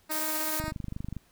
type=tone with tremolo; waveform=10% pulse; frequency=311.3 Hz; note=D#4; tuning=1 cent sharp; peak=-24 dBFS; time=0.09-0.72 s; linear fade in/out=20 ms; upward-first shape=sine; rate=16 Hz; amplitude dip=30%
type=noise; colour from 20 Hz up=blue; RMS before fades=-32 dBFS; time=0.11-0.6 s; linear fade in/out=5 ms
type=click train; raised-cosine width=5 ms; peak=-23 dBFS; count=15; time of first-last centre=0.6-1.167 s; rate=24.7 Hz
effects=pink hiss -64 dBFS RMS until 1.31 s